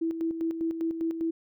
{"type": "tone with tremolo", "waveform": "sine", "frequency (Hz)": 328.4, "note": "E4", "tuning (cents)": -6, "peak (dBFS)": -25, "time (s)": [0.01, 1.31], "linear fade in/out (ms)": 10, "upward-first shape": "square", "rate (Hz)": 5, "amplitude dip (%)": 55, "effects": []}